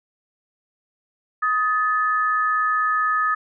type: tone pair together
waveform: sine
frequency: 1258 / 1742.3 Hz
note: D#6 / A6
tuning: +19 / -17 cents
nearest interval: tritone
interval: 564 cents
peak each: -19 / -23 dBFS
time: 1.42-3.35 s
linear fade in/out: 10 ms
effects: none